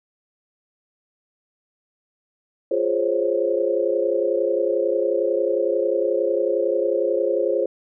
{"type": "chord", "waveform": "sine", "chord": "Db major seventh", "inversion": "first", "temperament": "equal", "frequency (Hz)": [349.2, 415.3, 523.3, 554.4], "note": ["F4", "Ab4", "C5", "Db5"], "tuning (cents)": [0, 0, 0, 0], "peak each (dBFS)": [-25, -24, -22, -25], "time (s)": [2.71, 7.66], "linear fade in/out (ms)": 5, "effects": []}